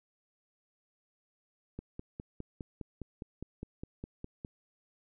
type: click train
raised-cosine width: 3 ms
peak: -27 dBFS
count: 14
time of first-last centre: 1.79-4.448 s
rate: 4.89 Hz
effects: none